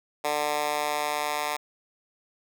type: tone with high-pass filter sweep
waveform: 10% pulse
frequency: 148.7 Hz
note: D3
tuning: 22 cents sharp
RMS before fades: -28 dBFS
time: 0.24-1.57 s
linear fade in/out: 10 ms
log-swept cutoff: 620 to 950 Hz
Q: 1.2
effects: none